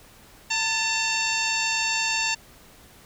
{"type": "harmonic tone with a mistuned harmonic", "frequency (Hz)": 903, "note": "A5", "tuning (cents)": 45, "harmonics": [1, 2, 3, 4, 5, 6, 7, 8], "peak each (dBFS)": [-31, -31, -26, -34, -31, -35, -36, -31], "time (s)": [0.5, 2.35], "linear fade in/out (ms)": 10, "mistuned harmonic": 2, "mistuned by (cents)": -55, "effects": ["pink hiss -51 dBFS RMS until 3.05 s"]}